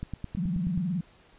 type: click train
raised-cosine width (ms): 5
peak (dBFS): -21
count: 8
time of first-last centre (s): 0.03-0.776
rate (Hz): 9.38
type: tone with vibrato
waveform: sine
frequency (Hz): 176.9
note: F3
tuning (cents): +23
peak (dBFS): -26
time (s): 0.37-1.01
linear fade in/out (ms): 5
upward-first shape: sine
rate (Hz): 19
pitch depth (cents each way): 200
effects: pink hiss -58 dBFS RMS until 1.38 s + resampled to 8000 Hz